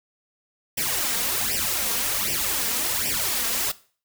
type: noise with flanger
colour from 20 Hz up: white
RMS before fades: -25 dBFS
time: 0.77-3.72 s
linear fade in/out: 10 ms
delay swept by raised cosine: 0.37 to 4.37 ms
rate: 1.3 Hz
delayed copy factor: +0.85
effects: noise-tail reverb RT60 0.4 s tail -18 dB re dry